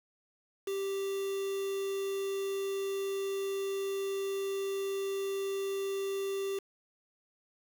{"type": "tone with quantisation", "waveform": "triangle", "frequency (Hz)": 391.9, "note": "G4", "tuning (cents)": 0, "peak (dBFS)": -30, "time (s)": [0.67, 6.59], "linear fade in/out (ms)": 5, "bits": 7, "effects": []}